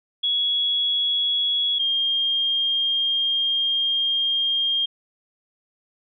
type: tone pair in turn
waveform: sine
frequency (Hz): 3351 / 3216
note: G#7 / G7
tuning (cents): +15 / +44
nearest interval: minor second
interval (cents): 71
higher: first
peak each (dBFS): -19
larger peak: neither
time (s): 0.23-1.79 / 1.79-4.86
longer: second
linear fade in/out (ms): 10
effects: none